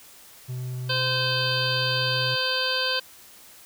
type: tone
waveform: triangle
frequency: 126.3 Hz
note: B2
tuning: 39 cents sharp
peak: -27 dBFS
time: 0.48-2.36 s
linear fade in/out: 20 ms
type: harmonic tone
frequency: 516 Hz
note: C5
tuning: 24 cents flat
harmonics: 1 / 2 / 3 / 5 / 6 / 7 / 8 / 9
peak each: -31 / -34 / -29 / -32 / -29 / -34 / -34 / -29 dBFS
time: 0.89-3 s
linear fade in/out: 10 ms
effects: white hiss -49 dBFS RMS until 3.65 s